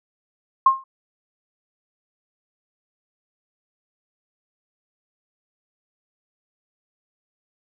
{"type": "tone with exponential decay", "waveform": "sine", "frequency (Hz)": 1066, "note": "C6", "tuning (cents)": 32, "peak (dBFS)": -7, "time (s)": [0.66, 0.84], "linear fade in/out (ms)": 5, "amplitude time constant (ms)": 39, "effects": []}